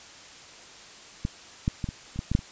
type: clicks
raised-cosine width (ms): 5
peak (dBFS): -14 / -11 / -16 / -20 / -27 / -16 / -14 / -7 / -25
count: 9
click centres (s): 1.251 / 1.679 / 1.842 / 1.889 / 2.16 / 2.191 / 2.316 / 2.351 / 2.391
effects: white hiss -47 dBFS RMS until 2.51 s + resampled to 16000 Hz